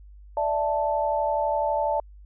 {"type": "chord", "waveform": "sine", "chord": "D suspended second", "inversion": "none", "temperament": "equal", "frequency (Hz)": [587.3, 659.3, 880], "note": ["D5", "E5", "A5"], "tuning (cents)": [0, 0, 0], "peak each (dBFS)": [-26, -28, -25], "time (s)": [0.37, 2], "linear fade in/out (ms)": 2, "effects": ["added 50 Hz sine -44 dBFS peak until 2.25 s"]}